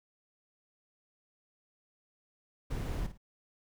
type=noise with echo; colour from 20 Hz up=brown; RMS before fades=-35 dBFS; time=2.7-3.07 s; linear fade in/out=10 ms; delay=54 ms; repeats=2; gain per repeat=-11 dB; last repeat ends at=3.178 s; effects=none